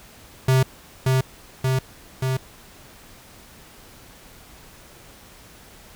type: tone with echo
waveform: square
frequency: 130.81 Hz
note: C3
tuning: in tune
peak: -15 dBFS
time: 0.48-0.63 s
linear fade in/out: 5 ms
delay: 580 ms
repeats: 3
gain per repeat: -2 dB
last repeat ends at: 2.37 s
effects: pink hiss -47 dBFS RMS until 5.95 s